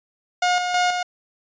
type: tone with tremolo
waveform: sawtooth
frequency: 718 Hz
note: F5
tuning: 48 cents sharp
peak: -13 dBFS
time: 0.42-1.03 s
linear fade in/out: 5 ms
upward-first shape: square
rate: 3.1 Hz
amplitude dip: 45%
effects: resampled to 16000 Hz